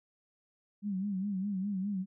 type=tone with vibrato; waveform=sine; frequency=196 Hz; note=G3; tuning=in tune; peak=-31 dBFS; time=0.82-2.06 s; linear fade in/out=50 ms; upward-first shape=sine; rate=4.9 Hz; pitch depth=100 cents each way; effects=none